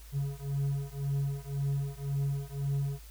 triangle beating tone pair, 138.59 / 140.49 Hz, C#3 / C#3, 0 / +24 cents, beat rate 1.9 Hz, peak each -31 dBFS, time 0.12-3 s, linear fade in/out 50 ms, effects added 53 Hz sine -47 dBFS peak until 3.1 s + white hiss -56 dBFS RMS until 3.1 s

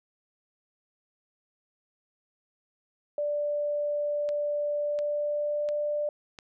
sine tone with pitch glide, 587.3 to 591.7 Hz, D5 to D5, 0 to +13 cents, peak -26 dBFS, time 3.18-6.09 s, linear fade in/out 2 ms, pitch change +13 cents, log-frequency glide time 4.78-5.78 s
click train, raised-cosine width 0.2 ms, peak -26 dBFS, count 4, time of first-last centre 4.29-6.388 s, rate 1.43 Hz
effects none

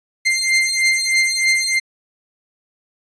sawtooth beating tone pair, 2093 / 2096.2 Hz, C7 / C7, 0 / +3 cents, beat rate 3.2 Hz, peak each -14 dBFS, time 0.25-1.8 s, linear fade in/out 20 ms, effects resampled to 22050 Hz

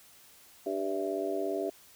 harmonic tone with a mistuned harmonic, 98 Hz, G2, in tune, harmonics 3 / 4 / 5 / 6 / 7, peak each -37 / -33 / -42 / -39 / -35 dBFS, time 0.66-1.7 s, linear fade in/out 5 ms, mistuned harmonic 7, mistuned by -55 cents, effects white hiss -57 dBFS RMS until 1.95 s

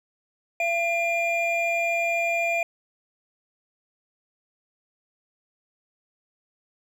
triangle tone pair together, 679 / 2404 Hz, F5 / D7, -49 / +40 cents, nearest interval octave + minor seventh, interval 2189 cents, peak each -23 dBFS, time 0.6-2.63 s, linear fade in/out 2 ms, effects none

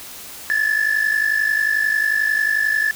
sine tone pair together, 1711 / 1762.2 Hz, A6 / A6, -49 / +2 cents, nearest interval minor second, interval 51 cents, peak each -17 dBFS, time 0.5-2.91 s, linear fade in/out 0 ms, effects tanh soft clip ceiling -12 dBFS + white hiss -36 dBFS RMS until 2.95 s

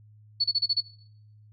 sine tone bursts, 4428 Hz, C#8, 3 cents flat, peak -20 dBFS, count 6, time 0.4-0.808 s, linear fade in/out 10 ms, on 43 ms, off 30 ms, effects noise-tail reverb RT60 0.7 s tail -18 dB re dry + added 106 Hz sine -51 dBFS peak until 1.52 s

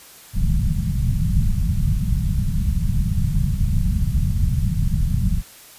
pink low-pass noise, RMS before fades -19 dBFS, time 0.33-5.43 s, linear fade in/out 50 ms, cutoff 190 Hz, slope 48 dB/octave, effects white hiss -44 dBFS RMS until 5.78 s + resampled to 32000 Hz

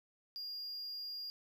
triangle tone, 4823 Hz, D8, 45 cents sharp, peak -40 dBFS, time 0.36-1.3 s, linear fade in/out 0 ms, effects none

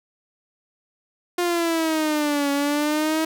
sawtooth exponential two-way sweep, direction down then up, 354.7 to 280.7 to 320.7 Hz, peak -16 dBFS, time 1.38-3.25 s, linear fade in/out 5 ms, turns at 2.51 s, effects none

